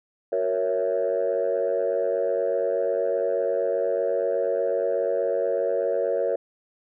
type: chord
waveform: sine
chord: F# dominant seventh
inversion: none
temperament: equal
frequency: 370 / 466.2 / 554.4 / 659.3 Hz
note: F#4 / A#4 / C#5 / E5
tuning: 0 / 0 / 0 / 0 cents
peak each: -30 / -25 / -24 / -28 dBFS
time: 0.32-6.36 s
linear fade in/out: 5 ms
effects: tanh soft clip ceiling -15 dBFS